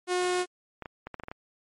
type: tone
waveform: sawtooth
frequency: 361 Hz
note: F#4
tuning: 43 cents flat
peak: -21 dBFS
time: 0.07-0.46 s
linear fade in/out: 50 ms
type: clicks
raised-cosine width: 0.5 ms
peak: -23 dBFS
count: 8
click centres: 0.823 / 0.858 / 1.07 / 1.143 / 1.198 / 1.236 / 1.284 / 1.315 s
effects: MP3 48 kbps